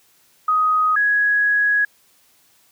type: tone pair in turn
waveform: sine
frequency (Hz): 1253 / 1667.7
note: D#6 / G#6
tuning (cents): +12 / +7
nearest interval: perfect fourth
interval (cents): 495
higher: second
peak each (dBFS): -14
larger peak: neither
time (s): 0.48-0.96 / 0.96-1.85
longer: second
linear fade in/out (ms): 5
effects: white hiss -57 dBFS RMS until 2.71 s + high-pass 60 Hz 12 dB/octave